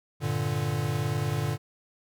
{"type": "chord", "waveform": "square", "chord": "G minor", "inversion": "none", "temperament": "equal", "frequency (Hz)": [98, 116.54, 146.83], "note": ["G2", "Bb2", "D3"], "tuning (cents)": [0, 0, 0], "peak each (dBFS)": [-34, -31, -30], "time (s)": [0.2, 1.58], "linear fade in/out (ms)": 50, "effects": []}